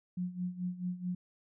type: tone with tremolo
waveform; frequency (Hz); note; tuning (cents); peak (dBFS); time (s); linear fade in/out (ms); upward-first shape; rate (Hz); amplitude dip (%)
sine; 179.9; F#3; -48; -31; 0.17-1.15; 5; sine; 4.6; 80
effects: none